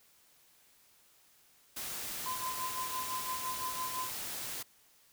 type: noise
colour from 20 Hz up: white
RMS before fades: -40 dBFS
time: 1.76-4.63 s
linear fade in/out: 10 ms
type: tone with tremolo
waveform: sine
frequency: 1024 Hz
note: C6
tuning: 38 cents flat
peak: -34 dBFS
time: 2.26-4.09 s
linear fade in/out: 0 ms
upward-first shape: sine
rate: 5.9 Hz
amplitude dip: 70%
effects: white hiss -65 dBFS RMS until 5.12 s